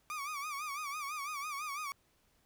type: tone with vibrato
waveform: 30% pulse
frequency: 1174.7 Hz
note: D6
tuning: in tune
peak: -35 dBFS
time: 0.1-1.92 s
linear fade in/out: 0 ms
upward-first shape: sine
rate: 6 Hz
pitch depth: 110 cents each way
effects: pink hiss -72 dBFS RMS until 2.45 s